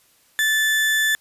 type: tone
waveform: 35% pulse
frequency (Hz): 1750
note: A6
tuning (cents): -10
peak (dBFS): -15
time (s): 0.39-1.15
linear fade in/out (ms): 0
effects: white hiss -58 dBFS RMS until 1.2 s + resampled to 32000 Hz